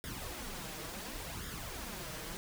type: noise with flanger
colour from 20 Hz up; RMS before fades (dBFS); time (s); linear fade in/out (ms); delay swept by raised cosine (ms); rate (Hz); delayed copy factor
pink; -43; 0.04-2.37; 0; 0.57 to 6.47; 0.7; +0.65
effects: none